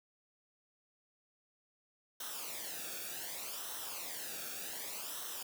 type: noise with flanger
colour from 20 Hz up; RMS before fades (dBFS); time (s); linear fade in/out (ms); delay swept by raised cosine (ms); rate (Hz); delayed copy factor
white; -43; 2.2-5.43; 5; 0.42 to 1; 0.66; -0.7
effects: none